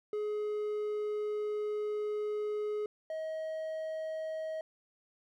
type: tone pair in turn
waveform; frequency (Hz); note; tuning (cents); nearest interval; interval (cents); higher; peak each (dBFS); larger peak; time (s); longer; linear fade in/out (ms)
triangle; 421 / 633.9; G#4 / D#5; +24 / +32; perfect fifth; 708; second; -30 / -33; first; 0.13-2.86 / 3.1-4.61; first; 2
effects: none